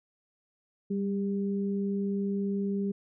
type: tone pair together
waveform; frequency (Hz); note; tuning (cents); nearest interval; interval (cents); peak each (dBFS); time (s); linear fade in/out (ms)
sine; 197.33 / 400.4; G3 / G4; +12 / +37; octave; 1225; -28 / -34; 0.9-2.92; 10
effects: none